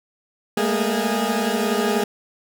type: tone cluster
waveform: 20% pulse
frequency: 205.7 / 222.1 / 234.3 / 412 Hz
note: G#3 / A3 / A#3 / G#4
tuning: -16 / +16 / +9 / -14 cents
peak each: -20 dBFS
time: 0.57-2.04 s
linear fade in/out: 5 ms
effects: none